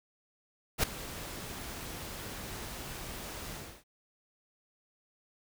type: noise with ADSR envelope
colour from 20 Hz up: pink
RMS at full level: -25 dBFS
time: 0.78-3.84 s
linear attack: 54 ms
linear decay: 4 ms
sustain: -17 dB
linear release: 310 ms
effects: none